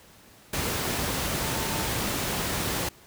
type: tone in noise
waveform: sine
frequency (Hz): 895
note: A5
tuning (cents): +29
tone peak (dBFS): -38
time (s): 1.41-1.87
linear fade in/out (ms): 5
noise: pink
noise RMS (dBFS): -28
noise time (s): 0.53-2.89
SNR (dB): -13
effects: pink hiss -53 dBFS RMS until 3.06 s + high-pass 60 Hz 12 dB/octave